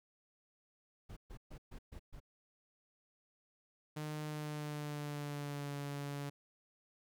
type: noise bursts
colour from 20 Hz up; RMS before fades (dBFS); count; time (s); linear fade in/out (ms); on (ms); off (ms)
brown; -49; 6; 1.09-2.202; 10; 77; 130
type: tone with pitch glide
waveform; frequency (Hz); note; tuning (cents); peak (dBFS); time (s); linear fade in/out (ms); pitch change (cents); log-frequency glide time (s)
sawtooth; 152 to 142.64; D#3 to C#3; -40 to +50; -36; 3.96-6.3; 10; -110; 4.24-5.74
effects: none